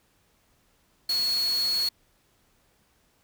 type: tone in noise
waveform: sine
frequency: 4348 Hz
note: C#8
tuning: 34 cents flat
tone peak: -23 dBFS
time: 1.09-1.89 s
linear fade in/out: 5 ms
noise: white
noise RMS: -37 dBFS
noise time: 1.09-1.89 s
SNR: +11 dB
effects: pink hiss -66 dBFS RMS until 3.23 s